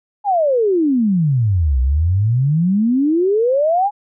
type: exponential two-way sweep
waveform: sine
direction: down then up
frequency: 850 to 61.4 to 845 Hz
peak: -12 dBFS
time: 0.24-3.91 s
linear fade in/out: 50 ms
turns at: 1.8 s
effects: none